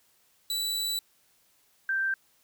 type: tone pair in turn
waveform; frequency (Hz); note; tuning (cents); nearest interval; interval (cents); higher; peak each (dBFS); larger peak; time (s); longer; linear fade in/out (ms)
sawtooth / sine; 3951 / 1568; B7 / G6; 0 / 0; octave + major third; 1600; first; -25; neither; 0.5-0.99 / 1.89-2.14; first; 2
effects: white hiss -66 dBFS RMS until 2.43 s

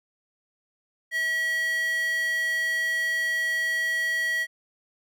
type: tone with high-pass filter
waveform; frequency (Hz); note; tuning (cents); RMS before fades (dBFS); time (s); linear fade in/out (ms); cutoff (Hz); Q
square; 643; E5; -43; -26; 1.11-4.47; 50; 1900; 5
effects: none

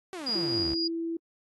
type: exponential sweep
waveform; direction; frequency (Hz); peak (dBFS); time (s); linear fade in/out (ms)
sawtooth; down; 391.4 to 65; -32; 0.13-0.74; 0
type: tone with tremolo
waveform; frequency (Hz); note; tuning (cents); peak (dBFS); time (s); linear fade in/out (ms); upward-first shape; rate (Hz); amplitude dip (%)
sine; 4867; D#8; -39; -26; 0.26-0.88; 10; triangle; 3.7; 45
type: tone with pitch glide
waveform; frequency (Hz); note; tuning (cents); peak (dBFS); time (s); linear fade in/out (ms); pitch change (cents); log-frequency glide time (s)
sine; 339.4 to 331.8; F4 to E4; -49 to +11; -29; 0.35-1.17; 5; -40; 0.58-0.67
effects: AAC 32 kbps

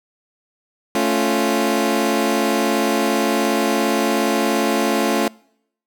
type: chord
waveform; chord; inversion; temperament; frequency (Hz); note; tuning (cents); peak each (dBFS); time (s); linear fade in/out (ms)
20% pulse; A augmented; none; equal; 220 / 277.2 / 349.2; A3 / C#4 / E#4; 0 / 0 / 0; -16; 0.95-5.28; 2
effects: noise-tail reverb RT60 0.7 s tail -25 dB re dry

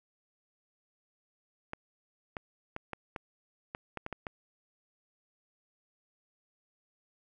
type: clicks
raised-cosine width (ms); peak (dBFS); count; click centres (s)
0.5; -22; 10; 1.734 / 2.368 / 2.764 / 2.933 / 3.162 / 3.749 / 3.973 / 4.064 / 4.127 / 4.268
effects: none

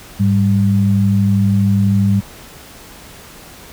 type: tone pair together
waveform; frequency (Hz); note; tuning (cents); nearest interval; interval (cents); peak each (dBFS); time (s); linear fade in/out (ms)
sine; 104.15 / 196.6; G#2 / G3; +5 / +5; major seventh; 1100; -13; 0.19-2.21; 20
effects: pink hiss -38 dBFS RMS until 3.72 s

